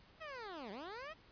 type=linear two-way sweep; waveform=15% pulse; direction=down then up; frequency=659.3 to 185 to 659.3 Hz; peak=-39 dBFS; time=0.2-1.14 s; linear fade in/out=20 ms; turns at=0.71 s; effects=pink hiss -64 dBFS RMS until 1.31 s + resampled to 11025 Hz